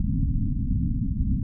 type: low-pass noise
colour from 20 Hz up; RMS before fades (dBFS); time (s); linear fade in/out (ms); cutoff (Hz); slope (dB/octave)
pink; -24; 0-1.43; 2; 270; 96
effects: none